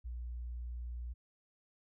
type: tone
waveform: sine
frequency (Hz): 59.9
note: A#1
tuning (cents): +48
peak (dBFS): -39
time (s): 0.04-1.14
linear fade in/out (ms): 20
effects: none